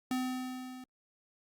square tone with level ramp, 255.2 Hz, C4, 43 cents flat, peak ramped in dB -30 to -46 dBFS, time 0.11-0.84 s, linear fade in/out 2 ms, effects Opus 48 kbps

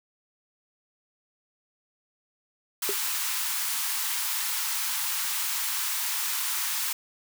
white high-pass noise, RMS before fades -29 dBFS, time 2.82-6.93 s, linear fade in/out 5 ms, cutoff 830 Hz, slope 96 dB/octave
sine tone with exponential decay, 401.8 Hz, G4, 43 cents sharp, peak -23 dBFS, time 2.89-2.96 s, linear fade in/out 1 ms, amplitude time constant 15 ms
effects none

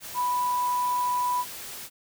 sine tone in noise, 987.8 Hz, B5, in tune, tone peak -23 dBFS, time 0.14-1.45 s, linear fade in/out 50 ms, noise white, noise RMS -39 dBFS, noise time 0-1.9 s, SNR +13 dB, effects none

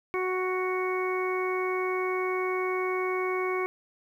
harmonic tone, 370 Hz, F#4, in tune, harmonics 1 / 2 / 3 / 4 / 5 / 6, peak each -28 / -38 / -33 / -43 / -44 / -34 dBFS, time 0.14-3.66 s, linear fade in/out 0 ms, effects 10-bit

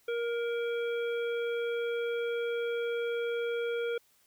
harmonic tone with a mistuned harmonic, 470.3 Hz, A#4, 15 cents sharp, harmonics 1 / 3 / 5 / 7, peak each -30 / -40 / -44 / -47 dBFS, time 0.08-3.98 s, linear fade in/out 5 ms, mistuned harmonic 5, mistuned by -20 cents, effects white hiss -67 dBFS RMS until 4.26 s

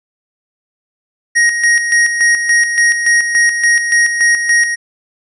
square tone with tremolo, 1879 Hz, A#6, 13 cents sharp, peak -8 dBFS, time 1.35-4.76 s, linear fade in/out 20 ms, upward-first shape square, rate 3.5 Hz, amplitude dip 55%, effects resampled to 24000 Hz

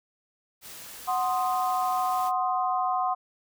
white noise, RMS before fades -43 dBFS, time 0.61-2.32 s, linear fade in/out 50 ms
sine chord, C diminished, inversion second, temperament equal, 740 / 1046.5 / 1244.5 Hz, Gb5 / C6 / Eb6, 0 / 0 / 0 cents, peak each -26 / -28 / -32 dBFS, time 1.07-3.15 s, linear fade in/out 20 ms
effects none

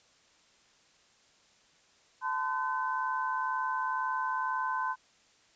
sine tone cluster, 881 / 1023 / 1519 Hz, A5 / C6 / F#6, +2 / -39 / +45 cents, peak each -36 / -31 / -36 dBFS, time 2.21-4.96 s, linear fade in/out 50 ms, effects white hiss -64 dBFS RMS until 5.55 s + resampled to 16000 Hz

